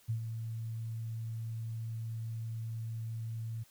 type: tone with ADSR envelope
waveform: sine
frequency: 113.1 Hz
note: A2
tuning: 48 cents sharp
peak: -29 dBFS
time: 0.08-3.64 s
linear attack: 21 ms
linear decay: 95 ms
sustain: -7 dB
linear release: 17 ms
effects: white hiss -64 dBFS RMS until 3.7 s